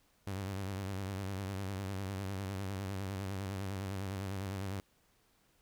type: tone with vibrato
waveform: sawtooth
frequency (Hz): 97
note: G2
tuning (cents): -18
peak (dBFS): -33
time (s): 0.27-4.8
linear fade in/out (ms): 0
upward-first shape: sine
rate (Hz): 9.9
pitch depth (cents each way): 69
effects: pink hiss -71 dBFS RMS until 5.61 s